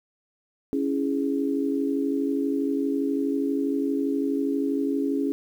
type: chord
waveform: sine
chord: C# minor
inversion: none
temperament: equal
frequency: 277.2 / 329.6 / 415.3 Hz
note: C#4 / E4 / G#4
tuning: 0 / 0 / 0 cents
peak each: -24 / -30 / -29 dBFS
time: 0.73-5.32 s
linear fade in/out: 0 ms
effects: 9-bit